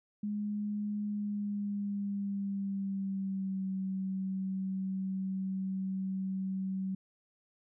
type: tone with pitch glide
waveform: sine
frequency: 207.7 to 190.46 Hz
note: G#3 to G3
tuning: 0 to -50 cents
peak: -32 dBFS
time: 0.23-6.95 s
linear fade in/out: 5 ms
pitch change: -150 cents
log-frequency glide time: 1.05-3.68 s
effects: none